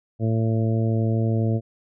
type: harmonic tone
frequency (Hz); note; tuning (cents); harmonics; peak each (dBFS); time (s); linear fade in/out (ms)
112.2; A2; +34; 1 / 2 / 3 / 4 / 5 / 6; -20 / -26 / -30 / -32 / -34 / -36; 0.19-1.61; 50
effects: none